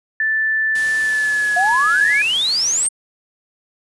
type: tone with pitch glide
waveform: sine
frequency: 1760 to 1691.2 Hz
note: A6 to G#6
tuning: 0 to +31 cents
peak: -15 dBFS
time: 0.2-2.22 s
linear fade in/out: 2 ms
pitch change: -69 cents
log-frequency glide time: 0.99-1.52 s
type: noise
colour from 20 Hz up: white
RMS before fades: -31 dBFS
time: 0.75-2.87 s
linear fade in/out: 5 ms
type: exponential sweep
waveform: sine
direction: up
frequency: 690 to 8910 Hz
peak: -15 dBFS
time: 1.56-2.89 s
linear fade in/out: 10 ms
effects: resampled to 24000 Hz